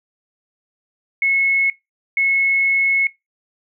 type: tone bursts at uneven times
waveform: sine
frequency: 2186 Hz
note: C#7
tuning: 25 cents flat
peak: -14 dBFS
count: 2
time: 1.22-1.7 / 2.17-3.07 s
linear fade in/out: 2 ms
effects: noise-tail reverb RT60 0.2 s tail -20 dB re dry